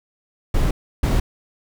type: noise bursts at uneven times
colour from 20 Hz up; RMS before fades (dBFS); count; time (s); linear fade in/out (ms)
brown; -17; 2; 0.54-0.71 / 1.03-1.2; 5
effects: none